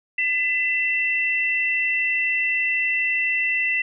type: tone pair together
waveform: sine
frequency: 2009 / 2682 Hz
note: B6 / E7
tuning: +29 / +29 cents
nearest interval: perfect fourth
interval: 500 cents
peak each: -22 dBFS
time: 0.18-3.82 s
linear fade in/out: 5 ms
effects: none